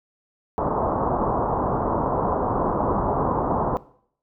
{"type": "low-pass noise", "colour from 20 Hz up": "white", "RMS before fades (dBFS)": -23, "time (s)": [0.58, 3.77], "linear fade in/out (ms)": 0, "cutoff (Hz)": 1100, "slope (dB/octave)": 48, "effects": ["noise-tail reverb RT60 0.6 s tail -19 dB re dry"]}